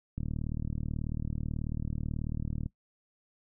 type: click train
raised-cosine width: 5 ms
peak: -22 dBFS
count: 96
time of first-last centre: 0.18-2.66 s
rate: 38.3 Hz
effects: noise-tail reverb RT60 0.1 s tail -19 dB re dry